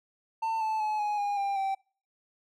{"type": "tone with pitch steps", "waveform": "triangle", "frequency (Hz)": [896, 875, 854.6, 834.6, 815, 795.9, 777.3], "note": ["A5", "A5", "G#5", "G#5", "G#5", "G5", "G5"], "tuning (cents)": [31, -10, 49, 8, -33, 26, -15], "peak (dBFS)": -25, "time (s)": [0.42, 1.75], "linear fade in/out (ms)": 10, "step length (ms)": 190, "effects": ["noise-tail reverb RT60 0.4 s tail -25 dB re dry"]}